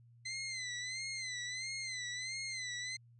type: tone with vibrato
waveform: 20% pulse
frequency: 2046 Hz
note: C7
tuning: 39 cents flat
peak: -34 dBFS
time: 0.25-2.97 s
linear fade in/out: 10 ms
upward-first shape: sine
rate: 1.5 Hz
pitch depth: 85 cents each way
effects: added 118 Hz sine -59 dBFS peak until 3.19 s + resampled to 24000 Hz